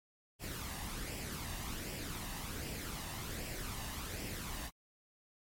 pink noise with flanger, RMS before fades -42 dBFS, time 0.39-4.71 s, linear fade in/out 50 ms, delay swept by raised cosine 0.38 to 1.09 ms, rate 1.3 Hz, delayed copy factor +0.5, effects MP3 64 kbps

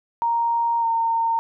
sine tone with pitch glide, 932.3 to 915.2 Hz, A#5 to A#5, 0 to -32 cents, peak -18 dBFS, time 0.22-1.39 s, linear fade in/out 0 ms, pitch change -32 cents, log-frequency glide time 0.8-0.85 s, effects none

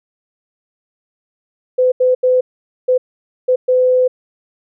sine tone bursts at uneven times, 507 Hz, B4, 45 cents sharp, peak -9 dBFS, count 6, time 1.78-1.92 / 2-2.15 / 2.23-2.41 / 2.88-2.98 / 3.48-3.56 / 3.68-4.08 s, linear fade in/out 10 ms, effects none

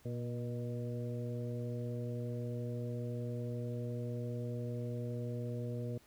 harmonic tone with a mistuned harmonic, 120 Hz, B2, 49 cents flat, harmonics 1 / 2 / 3 / 4 / 5, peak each -38 / -44 / -49 / -45 / -50 dBFS, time 0.05-5.98 s, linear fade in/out 5 ms, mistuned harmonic 5, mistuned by +33 cents, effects pink hiss -65 dBFS RMS until 6.06 s

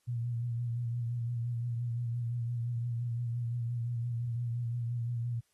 sine tone with vibrato, 118.8 Hz, A#2, 33 cents sharp, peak -31 dBFS, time 0.07-5.41 s, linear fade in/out 20 ms, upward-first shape sine, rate 5.8 Hz, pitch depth 40 cents each way, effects white hiss -75 dBFS RMS until 5.53 s + AAC 32 kbps

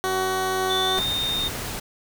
15% pulse tone, 375.8 Hz, F#4, 27 cents sharp, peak -16 dBFS, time 0.04-0.99 s, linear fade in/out 0 ms
click train, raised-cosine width 1 ms, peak -21 dBFS, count 91, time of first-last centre 0.05-1.014 s, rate 93.4 Hz
sine tone with pitch glide, 3520 to 3661 Hz, A7 to A#7, 0 to -32 cents, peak -23 dBFS, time 0.69-1.49 s, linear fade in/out 20 ms, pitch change +68 cents, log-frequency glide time 0.83-1.06 s
pink noise, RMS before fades -31 dBFS, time 0.97-1.8 s, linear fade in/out 10 ms
effects none

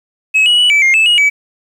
sine tone with pitch steps, 2569 / 2918 / 2950 / 2309 / 2123 / 2623 / 2891 / 2287 Hz, E7 / F#7 / F#7 / D7 / C7 / E7 / F#7 / D7, -45 / -25 / -6 / -30 / +25 / -9 / -41 / -47 cents, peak -4 dBFS, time 0.34-1.3 s, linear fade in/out 20 ms, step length 120 ms, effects tanh soft clip ceiling -6 dBFS + 7-bit

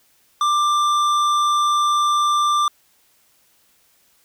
triangle tone with tanh clipping, 1184 Hz, D6, 14 cents sharp, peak -17 dBFS, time 0.41-2.68 s, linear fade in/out 2 ms, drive 17 dB, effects white hiss -59 dBFS RMS until 4.24 s

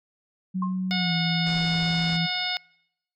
sine tone with pitch glide, 186.1 to 166.76 Hz, F#3 to E3, +10 to +20 cents, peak -24 dBFS, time 0.54-2.27 s, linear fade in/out 20 ms, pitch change -190 cents, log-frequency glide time 0.94-1.13 s
sine tone with exponential decay, 1064 Hz, C6, 29 cents sharp, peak -25 dBFS, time 0.62-0.8 s, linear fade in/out 5 ms, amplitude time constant 39 ms
harmonic tone, 727 Hz, F#5, 31 cents flat, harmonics 1 / 2 / 3 / 4 / 5 / 6 / 7, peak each -34 / -35 / -31 / -35 / -30 / -36 / -32 dBFS, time 0.91-2.57 s, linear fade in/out 0 ms
pink low-pass noise, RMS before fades -40 dBFS, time 1.46-2.17 s, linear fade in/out 5 ms, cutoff 7700 Hz, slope 48 dB/octave
effects noise-tail reverb RT60 0.8 s tail -25 dB re dry

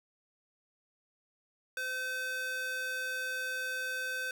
square tone with high-pass filter, 512 Hz, C5, 38 cents flat, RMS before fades -36 dBFS, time 1.77-4.31 s, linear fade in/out 2 ms, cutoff 1200 Hz, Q 4.4, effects none

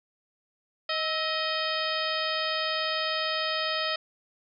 harmonic tone with a mistuned harmonic, 627 Hz, D#5, 13 cents sharp, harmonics 1 / 2 / 3 / 4 / 5 / 6 / 7 / 8, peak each -33 / -33 / -34 / -37 / -34 / -37 / -37 / -36 dBFS, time 0.89-3.96 s, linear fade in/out 5 ms, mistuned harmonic 2, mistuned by +66 cents, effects none

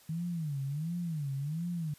sine tone with vibrato, 154.5 Hz, D#3, 12 cents flat, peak -32 dBFS, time 0.09-1.94 s, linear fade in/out 5 ms, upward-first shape sine, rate 1.4 Hz, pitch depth 220 cents each way, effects white hiss -60 dBFS RMS until 1.98 s + resampled to 32000 Hz

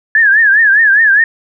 sine tone with vibrato, 1700 Hz, G#6, 40 cents sharp, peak -5 dBFS, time 0.15-1.24 s, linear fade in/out 2 ms, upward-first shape triangle, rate 4.9 Hz, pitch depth 160 cents each way, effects none

